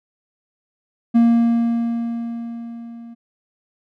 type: tone with level ramp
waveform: triangle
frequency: 233.1 Hz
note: A#3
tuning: in tune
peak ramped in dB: -7 to -33 dBFS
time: 1.14-3.15 s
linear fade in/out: 20 ms
effects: none